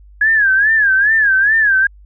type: tone with vibrato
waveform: sine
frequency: 1661.2 Hz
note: G#6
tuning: in tune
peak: -9 dBFS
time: 0.21-1.87 s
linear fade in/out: 5 ms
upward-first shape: sine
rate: 2.4 Hz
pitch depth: 140 cents each way
effects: added 50 Hz sine -39 dBFS peak until 2.05 s